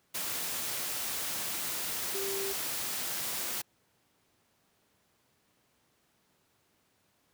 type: tone in noise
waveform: sine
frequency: 392 Hz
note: G4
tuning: in tune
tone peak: -35 dBFS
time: 2.14-2.53 s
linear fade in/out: 10 ms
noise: white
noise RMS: -35 dBFS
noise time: 0.14-3.62 s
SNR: -3 dB
effects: pink hiss -71 dBFS RMS until 7.33 s + high-pass 100 Hz 12 dB/octave